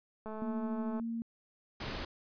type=click train; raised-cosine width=1 ms; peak=-30 dBFS; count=161; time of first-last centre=0.26-0.997 s; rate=217 Hz
type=tone; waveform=sine; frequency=230 Hz; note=A#3; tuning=23 cents flat; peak=-34 dBFS; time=0.42-1.22 s; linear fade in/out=0 ms
type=noise; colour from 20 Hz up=pink; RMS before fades=-39 dBFS; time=1.8-2.05 s; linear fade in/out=5 ms
effects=resampled to 11025 Hz